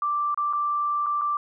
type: tone with dropouts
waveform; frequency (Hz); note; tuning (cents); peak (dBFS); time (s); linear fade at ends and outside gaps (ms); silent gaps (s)
sine; 1174.7; D6; 0; -22; 0.02-1.37; 2; 0.345-0.375 / 0.528-0.533 / 1.062-1.066 / 1.213-1.217
effects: none